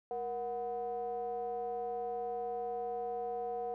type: ring-modulated tone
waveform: triangle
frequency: 132.2 Hz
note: C3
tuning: 18 cents sharp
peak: -30 dBFS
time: 0.11-3.74 s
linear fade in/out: 0 ms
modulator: 604 Hz
effects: none